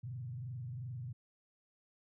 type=tone with frequency modulation; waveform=sine; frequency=123.47 Hz; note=B2; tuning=in tune; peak=-40 dBFS; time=0.03-1.13 s; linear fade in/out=10 ms; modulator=22.7 Hz; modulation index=0.77; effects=none